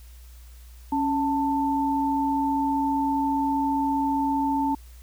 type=tone pair together; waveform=sine; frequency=277.2 / 887.5 Hz; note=C#4 / A5; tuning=0 / +15 cents; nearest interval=octave + minor sixth; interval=2015 cents; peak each=-24 dBFS; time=0.92-4.75 s; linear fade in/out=5 ms; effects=added 60 Hz sine -43 dBFS peak until 5.02 s + white hiss -56 dBFS RMS until 5.02 s